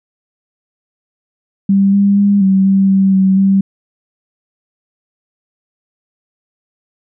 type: tone with pitch steps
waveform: sine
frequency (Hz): 196.6 / 200 / 201.7 / 192 / 194.2 / 193 / 190.7 / 194.6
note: G3 / G3 / G3 / G3 / G3 / G3 / G3 / G3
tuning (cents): +5 / +35 / +50 / -36 / -16 / -27 / -47 / -12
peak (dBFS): -7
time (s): 1.69-3.61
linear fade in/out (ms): 5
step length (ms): 240
effects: none